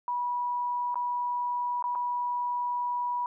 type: tone with dropouts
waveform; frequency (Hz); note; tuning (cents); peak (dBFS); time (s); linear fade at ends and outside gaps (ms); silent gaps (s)
sine; 975; B5; -23; -27; 0.08-3.26; 1; 0.944-0.956 / 1.825-1.84 / 1.951-1.956
effects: none